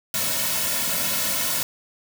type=noise with comb filter; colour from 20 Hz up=white; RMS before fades=-24 dBFS; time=0.14-1.63 s; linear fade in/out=2 ms; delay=2.5 ms; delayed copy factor=-0.95; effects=none